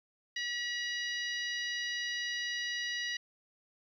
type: harmonic tone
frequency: 964 Hz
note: B5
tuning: 42 cents flat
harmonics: 2 / 3 / 4 / 5 / 6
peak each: -36 / -40 / -42 / -44 / -46 dBFS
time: 0.36-3.17 s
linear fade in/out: 5 ms
effects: 11-bit